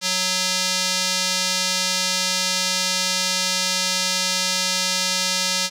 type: tone with band-pass filter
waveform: square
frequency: 184.9 Hz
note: F#3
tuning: 1 cent flat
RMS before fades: -22 dBFS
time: 0.01-5.7 s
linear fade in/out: 50 ms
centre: 5100 Hz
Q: 1.7
effects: none